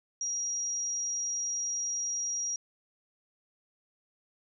sine tone, 5710 Hz, F8, 37 cents sharp, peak -30 dBFS, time 0.21-2.56 s, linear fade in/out 2 ms, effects none

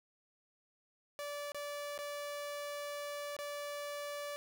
sawtooth tone with dropouts, 580 Hz, D5, 22 cents flat, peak -36 dBFS, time 1.19-4.36 s, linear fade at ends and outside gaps 0 ms, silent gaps 1.519-1.546 / 1.978-1.989 / 3.366-3.389 s, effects none

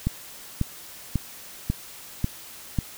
click train, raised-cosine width 5 ms, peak -10 dBFS, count 6, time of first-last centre 0.07-2.787 s, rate 1.84 Hz, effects white hiss -43 dBFS RMS until 2.97 s

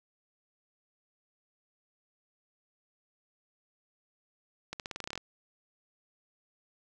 accelerating click train, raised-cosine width 0.2 ms, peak -20 dBFS, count 12, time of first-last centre 4.73-5.177 s, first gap 68 ms, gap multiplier 0.89, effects none

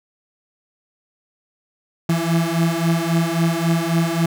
35% pulse beating tone pair, 164.81 / 168.51 Hz, E3 / E3, 0 / +38 cents, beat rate 3.7 Hz, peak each -18 dBFS, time 2.09-4.26 s, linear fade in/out 5 ms, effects none

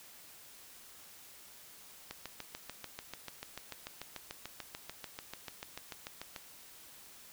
click train, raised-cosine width 0.2 ms, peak -24 dBFS, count 30, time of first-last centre 2.11-6.362 s, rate 6.82 Hz, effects white hiss -55 dBFS RMS until 7.32 s

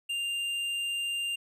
sine tone with tanh clipping, 2794 Hz, F7, in tune, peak -31 dBFS, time 0.09-1.36 s, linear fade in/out 10 ms, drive 10 dB, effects resampled to 32000 Hz

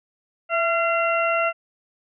harmonic tone with a mistuned harmonic, 685 Hz, F5, 34 cents flat, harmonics 1 / 2 / 3 / 4, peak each -22 / -23 / -29 / -26 dBFS, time 0.49-1.53 s, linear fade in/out 50 ms, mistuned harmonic 1, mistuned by -49 cents, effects none

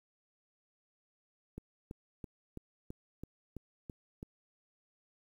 click train, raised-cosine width 3 ms, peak -30 dBFS, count 9, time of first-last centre 1.58-4.229 s, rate 3.02 Hz, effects 10-bit

